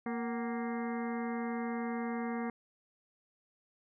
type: harmonic tone with a mistuned harmonic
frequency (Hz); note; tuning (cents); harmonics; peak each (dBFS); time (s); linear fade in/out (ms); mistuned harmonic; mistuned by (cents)
233.1; A#3; 0; 1 / 2 / 3 / 4 / 5 / 6 / 7 / 8 / 9; -35 / -41 / -43 / -48 / -47 / -53 / -51 / -51 / -50; 0.06-2.5; 2; 3; +120
effects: none